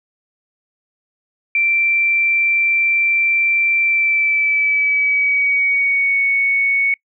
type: tone with pitch glide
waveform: sine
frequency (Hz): 2349 to 2221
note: D7 to C#7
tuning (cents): 0 to +3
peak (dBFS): -13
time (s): 1.55-6.94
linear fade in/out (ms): 2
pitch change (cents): -97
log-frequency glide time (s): 3.8-6.21
effects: noise-tail reverb RT60 0.1 s tail -26 dB re dry

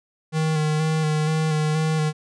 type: tone with vibrato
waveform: square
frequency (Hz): 155.56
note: D#3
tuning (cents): 0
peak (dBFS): -20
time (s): 0.32-2.13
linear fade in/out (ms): 50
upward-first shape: square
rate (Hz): 2.1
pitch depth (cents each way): 22
effects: resampled to 22050 Hz

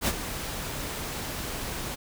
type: noise with ADSR envelope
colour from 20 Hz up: pink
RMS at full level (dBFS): -23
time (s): 0.01-1.96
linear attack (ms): 62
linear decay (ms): 47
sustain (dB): -11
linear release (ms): 23
effects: none

